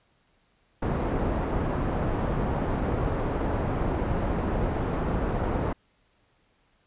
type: low-pass noise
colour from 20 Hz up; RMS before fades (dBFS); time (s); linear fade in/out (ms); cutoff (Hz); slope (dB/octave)
pink; -27; 0.82-5.73; 5; 950; 12
effects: pink hiss -67 dBFS RMS until 6.86 s + resampled to 8000 Hz